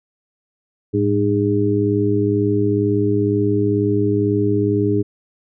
harmonic tone with a mistuned harmonic, 102.1 Hz, G#2, 29 cents flat, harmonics 1 / 2 / 3 / 4, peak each -20 / -24 / -19 / -19 dBFS, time 0.93-5.03 s, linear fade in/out 20 ms, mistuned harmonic 1, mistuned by +97 cents, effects none

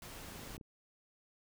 pink noise, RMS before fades -49 dBFS, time 0.02-0.57 s, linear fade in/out 2 ms
clicks, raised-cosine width 3 ms, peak -39 dBFS, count 10, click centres 0.284 / 0.322 / 0.36 / 0.394 / 0.434 / 0.475 / 0.506 / 0.549 / 0.579 / 0.612 s
effects none

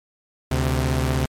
sawtooth tone pair together, 72.96 / 130 Hz, D2 / C3, -11 / -11 cents, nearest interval minor seventh, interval 1000 cents, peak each -18 dBFS, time 0.51-1.26 s, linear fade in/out 5 ms, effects MP3 64 kbps

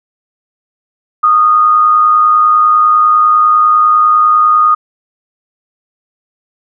sine tone with amplitude modulation, 1235 Hz, D#6, 13 cents flat, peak -3 dBFS, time 1.23-4.75 s, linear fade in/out 10 ms, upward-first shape sine, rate 110 Hz, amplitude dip 40%, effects none

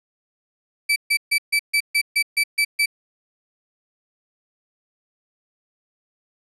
35% pulse tone bursts, 2313 Hz, D7, 27 cents flat, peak -14 dBFS, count 10, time 0.89-2.86 s, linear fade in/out 10 ms, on 71 ms, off 140 ms, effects resampled to 32000 Hz

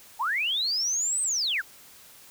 sine linear two-way sweep, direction up then down, 793 to 8372 to 1278 Hz, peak -24 dBFS, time 0.19-1.62 s, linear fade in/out 20 ms, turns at 1.22 s, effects white hiss -51 dBFS RMS until 2.3 s

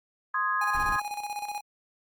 sine chord, Ab major, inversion first, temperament equal, 1046.5 / 1244.5 / 1661.2 Hz, C6 / Eb6 / Ab6, 0 / 0 / 0 cents, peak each -29 dBFS, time 0.34-1 s, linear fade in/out 5 ms
square tone with tremolo, 827 Hz, G#5, 8 cents flat, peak -31 dBFS, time 0.61-1.61 s, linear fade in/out 5 ms, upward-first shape square, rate 16 Hz, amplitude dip 60%
brown noise, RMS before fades -37 dBFS, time 0.74-0.97 s, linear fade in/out 10 ms
effects Opus 48 kbps

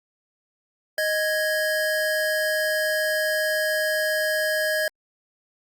square tone pair together, 622.2 / 1661.2 Hz, D#5 / G#6, 0 / 0 cents, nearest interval octave + perfect fourth, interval 1700 cents, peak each -25 dBFS, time 0.98-4.88 s, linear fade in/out 2 ms, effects Opus 48 kbps

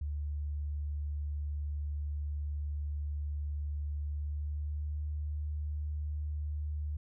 sine tone with pitch glide, 73.42 to 74.79 Hz, D2 to D2, 0 to +32 cents, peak -33 dBFS, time 0.01-6.97 s, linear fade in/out 5 ms, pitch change +32 cents, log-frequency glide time 4.04-5.05 s, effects none

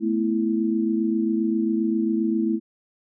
sine chord, A suspended second, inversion none, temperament just, 220 / 247.5 / 330 Hz, A3 / B3 / E4, 0 / +4 / +2 cents, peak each -23 / -28 / -23 dBFS, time 0-2.6 s, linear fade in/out 50 ms, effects none

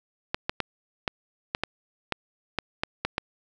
clicks, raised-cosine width 0.3 ms, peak -9 dBFS, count 11, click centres 0.345 / 0.495 / 0.603 / 1.078 / 1.549 / 1.636 / 2.123 / 2.587 / 2.835 / 3.05 / 3.181 s, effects none

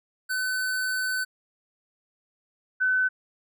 square / sine tone pair in turn, 1513 / 1513 Hz, F#6 / F#6, +38 / +38 cents, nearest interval unison, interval 0 cents, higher neither, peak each -26 / -20 dBFS, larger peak second, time 0.29-1.25 / 2.8-3.09 s, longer first, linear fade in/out 20 ms, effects none

